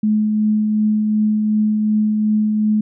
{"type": "tone with tremolo", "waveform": "sine", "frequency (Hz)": 213.5, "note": "G#3", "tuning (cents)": 48, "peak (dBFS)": -12, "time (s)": [0.03, 2.81], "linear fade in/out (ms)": 5, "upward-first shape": "triangle", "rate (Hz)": 2.7, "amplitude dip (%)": 30, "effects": []}